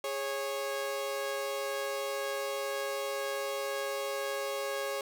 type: tone pair together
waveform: sawtooth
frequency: 412.3 / 550.4 Hz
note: G#4 / C#5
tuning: -13 / -12 cents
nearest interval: perfect fourth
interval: 501 cents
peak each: -34 / -30 dBFS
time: 0.04-5.01 s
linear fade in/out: 2 ms
effects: none